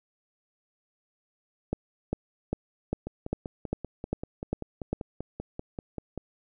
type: two click trains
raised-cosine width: 2 ms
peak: -21 / -14 dBFS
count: 17 / 9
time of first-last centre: 3.07-6.177 / 1.73-4.93 s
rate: 5.15 / 2.5 Hz
effects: none